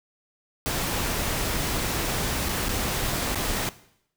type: noise with dropouts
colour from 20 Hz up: pink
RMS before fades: -27 dBFS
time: 0.66-3.69 s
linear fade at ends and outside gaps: 0 ms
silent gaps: 2.487-2.491 / 2.685-2.692 / 3.347-3.356 s
effects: noise-tail reverb RT60 0.7 s tail -17 dB re dry